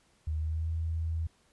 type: tone with pitch glide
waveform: sine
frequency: 77.78 to 81.36 Hz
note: D#2 to E2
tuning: 0 to -22 cents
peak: -29 dBFS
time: 0.27-1.27 s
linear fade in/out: 5 ms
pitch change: +78 cents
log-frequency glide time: 0.39-0.7 s
effects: pink hiss -67 dBFS RMS until 1.52 s + resampled to 24000 Hz